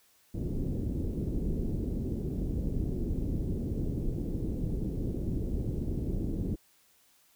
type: low-pass noise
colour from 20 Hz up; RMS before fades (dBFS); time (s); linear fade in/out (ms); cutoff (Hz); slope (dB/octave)
pink; -32; 0.34-6.56; 10; 370; 24
effects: white hiss -65 dBFS RMS until 7.35 s